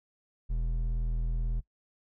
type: tone with hard clipping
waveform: sine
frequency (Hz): 40.83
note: E1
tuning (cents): -16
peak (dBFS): -29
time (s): 0.49-1.61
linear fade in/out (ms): 20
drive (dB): 7
effects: noise-tail reverb RT60 0.1 s tail -21 dB re dry